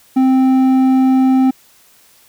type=tone with hard clipping; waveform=sine; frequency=261.6 Hz; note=C4; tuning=in tune; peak=-10 dBFS; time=0.16-1.51 s; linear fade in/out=10 ms; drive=6 dB; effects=white hiss -49 dBFS RMS until 2.28 s